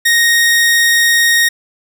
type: tone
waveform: sawtooth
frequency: 1864.7 Hz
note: A#6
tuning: in tune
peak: -5 dBFS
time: 0.05-1.49 s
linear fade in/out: 10 ms
effects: none